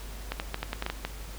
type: clicks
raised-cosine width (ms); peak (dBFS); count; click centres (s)
0.3; -14; 9; 0.32 / 0.399 / 0.544 / 0.63 / 0.731 / 0.824 / 0.864 / 0.9 / 1.05
effects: added 50 Hz sine -39 dBFS peak until 1.38 s + pink hiss -46 dBFS RMS until 1.38 s